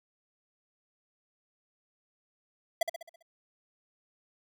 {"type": "tone with echo", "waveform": "square", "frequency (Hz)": 668, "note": "E5", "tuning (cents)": 23, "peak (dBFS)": -24, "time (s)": [2.81, 2.83], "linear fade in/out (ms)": 5, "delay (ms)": 66, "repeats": 6, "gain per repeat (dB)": -6, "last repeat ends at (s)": 3.226, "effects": []}